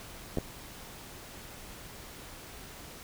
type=clicks; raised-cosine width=2 ms; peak=-17 dBFS; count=2; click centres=0.373 / 0.385 s; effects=pink hiss -47 dBFS RMS until 3.03 s